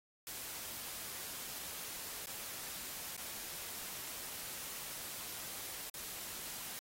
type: noise with dropouts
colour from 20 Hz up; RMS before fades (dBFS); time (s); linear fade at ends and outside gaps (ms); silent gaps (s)
white; -45; 0.27-6.79; 0; 2.258-2.27 / 3.165-3.177 / 5.897-5.941
effects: AAC 48 kbps